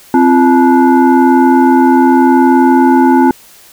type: tone with frequency modulation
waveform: sine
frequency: 261.6 Hz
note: C4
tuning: in tune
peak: -4 dBFS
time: 0.14-3.31 s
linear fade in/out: 2 ms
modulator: 604 Hz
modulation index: 1.1
effects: white hiss -40 dBFS RMS until 3.72 s